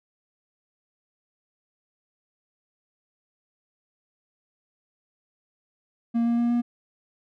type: tone with pitch steps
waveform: triangle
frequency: 233.1 / 235.1 / 237.2 / 239.2 Hz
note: A#3 / A#3 / A#3 / A#3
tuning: 0 / +15 / +30 / +45 cents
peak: -18 dBFS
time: 6.14-6.62 s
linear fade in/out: 20 ms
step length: 120 ms
effects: none